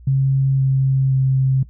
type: tone with pitch steps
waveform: sine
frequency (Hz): 135.1 / 133.86 / 132.63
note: C#3 / C3 / C3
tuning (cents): -44 / +40 / +24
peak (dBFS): -13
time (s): 0.07-1.63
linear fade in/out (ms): 5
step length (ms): 520
effects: noise-tail reverb RT60 0.1 s tail -18 dB re dry + added 60 Hz sine -39 dBFS peak until 1.69 s